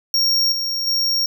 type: tone with level steps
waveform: square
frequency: 5560 Hz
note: F8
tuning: 9 cents flat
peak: -15 / -21 / -17 dBFS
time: 0.14-1.26 s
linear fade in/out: 2 ms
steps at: 0.52 / 0.87 s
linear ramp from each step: 2 ms
effects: none